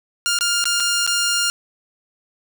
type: tone with dropouts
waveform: 10% pulse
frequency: 1404 Hz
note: F6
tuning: 9 cents sharp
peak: -9 dBFS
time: 0.26-1.5 s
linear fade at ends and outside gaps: 0 ms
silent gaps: 0.388-0.409 / 0.641-0.655 / 0.8-0.804 / 1.065-1.075 s
effects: none